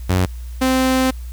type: tone pair in turn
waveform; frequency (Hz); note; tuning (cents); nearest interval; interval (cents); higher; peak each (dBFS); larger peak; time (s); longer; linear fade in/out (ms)
sawtooth; 91.9 / 259.9; F#2 / C4; -11 / -11; octave + tritone; 1800; second; -10; neither; 0.09-0.26 / 0.61-1.11; second; 10
effects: added 60 Hz sine -27 dBFS peak until 1.32 s + white hiss -48 dBFS RMS until 1.32 s